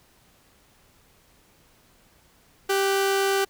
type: tone pair together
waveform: sawtooth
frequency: 392 / 1498.9 Hz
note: G4 / F#6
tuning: 0 / +22 cents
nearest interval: octave + major seventh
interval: 2322 cents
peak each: -17 / -27 dBFS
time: 2.69-3.45 s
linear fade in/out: 10 ms
effects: pink hiss -59 dBFS RMS until 3.49 s